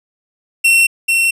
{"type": "tone with echo", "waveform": "45% pulse", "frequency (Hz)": 2715, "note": "F7", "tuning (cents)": -50, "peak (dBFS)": -8, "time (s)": [0.64, 0.87], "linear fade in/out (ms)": 10, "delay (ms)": 440, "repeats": 1, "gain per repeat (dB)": -3, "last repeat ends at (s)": 1.31, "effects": ["resampled to 32000 Hz"]}